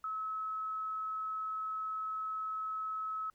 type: tone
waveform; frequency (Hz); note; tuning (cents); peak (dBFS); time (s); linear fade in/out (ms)
sine; 1291; E6; -37; -35; 0.04-3.3; 2
effects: pink hiss -75 dBFS RMS until 3.34 s